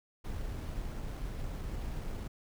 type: noise with sample-and-hold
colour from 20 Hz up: brown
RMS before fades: -38 dBFS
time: 0.24-2.28 s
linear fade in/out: 10 ms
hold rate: 7350 Hz
effects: none